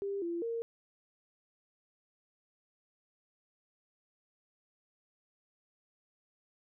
sine tone with pitch steps, 398 / 340.8 / 461.9 Hz, G4 / F4 / A#4, +26 / -42 / -16 cents, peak -33 dBFS, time 0.02-0.62 s, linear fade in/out 0 ms, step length 200 ms, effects none

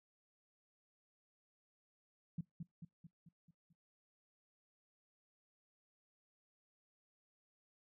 sine tone with echo, 167.3 Hz, E3, 26 cents sharp, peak -37 dBFS, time 2.38-2.41 s, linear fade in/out 5 ms, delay 220 ms, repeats 6, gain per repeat -5 dB, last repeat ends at 3.73 s, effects noise-tail reverb RT60 0.2 s tail -25 dB re dry

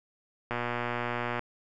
click train, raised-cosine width 0.5 ms, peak -16 dBFS, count 107, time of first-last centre 0.51-1.393 s, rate 120 Hz, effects none

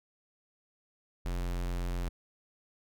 square tone, 44.04 Hz, F1, 15 cents sharp, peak -32 dBFS, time 1.25-2.09 s, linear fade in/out 10 ms, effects none

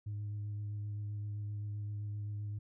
sine tone with vibrato, 103.83 Hz, G#2, in tune, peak -35 dBFS, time 0.06-2.59 s, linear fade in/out 10 ms, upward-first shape sine, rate 7.7 Hz, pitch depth 14 cents each way, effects tanh soft clip ceiling -35 dBFS

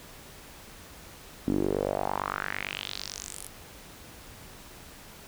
sawtooth tone with band-pass filter sweep, 48.85 Hz, G1, 5 cents flat, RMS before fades -32 dBFS, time 1.47-3.48 s, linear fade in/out 10 ms, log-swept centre 260 to 11000 Hz, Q 3.9, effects pink hiss -48 dBFS RMS until 5.27 s

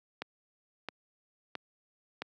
click train, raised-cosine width 0.3 ms, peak -20 dBFS, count 4, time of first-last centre 0.22-2.22 s, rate 1.5 Hz, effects high-pass 200 Hz 12 dB/octave

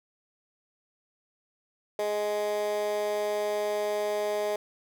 15% pulse tone with high-pass filter, 208.6 Hz, G#3, 8 cents sharp, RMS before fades -29 dBFS, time 1.99-4.56 s, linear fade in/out 2 ms, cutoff 510 Hz, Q 8, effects none

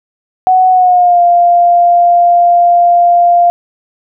sine tone with pitch glide, 743 to 697.3 Hz, F#5 to F5, +7 to -3 cents, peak -4 dBFS, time 0.47-3.5 s, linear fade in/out 0 ms, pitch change -110 cents, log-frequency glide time 0.7-1.21 s, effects none

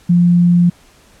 sine tone, 174.61 Hz, F3, in tune, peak -7 dBFS, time 0.09-0.7 s, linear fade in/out 10 ms, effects pink hiss -48 dBFS RMS until 1.2 s + low-pass 11000 Hz 12 dB/octave

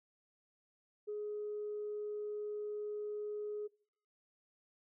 sine tone, 418.8 Hz, G#4, 15 cents sharp, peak -37 dBFS, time 1.07-3.68 s, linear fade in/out 20 ms, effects noise-tail reverb RT60 0.6 s tail -26 dB re dry + tanh soft clip ceiling -33 dBFS

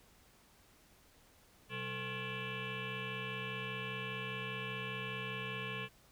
sine tone with frequency modulation, 1394 Hz, F6, 4 cents flat, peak -38 dBFS, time 1.69-5.89 s, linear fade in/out 50 ms, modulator 317 Hz, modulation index 5.2, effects pink hiss -65 dBFS RMS until 6.11 s

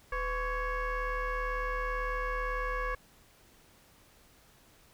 sine tone with frequency modulation, 582 Hz, D5, 16 cents flat, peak -29 dBFS, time 0.12-2.95 s, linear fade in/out 5 ms, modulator 543 Hz, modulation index 2.4, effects tanh soft clip ceiling -27 dBFS + pink hiss -61 dBFS RMS until 4.93 s

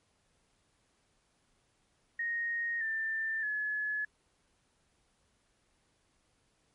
sine tone with pitch steps, 1864.7 / 1783.6 / 1706 Hz, A#6 / A6 / G#6, 0 / +23 / +46 cents, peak -31 dBFS, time 2.19-4.05 s, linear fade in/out 5 ms, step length 620 ms, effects pink hiss -73 dBFS RMS until 6.74 s + MP3 48 kbps

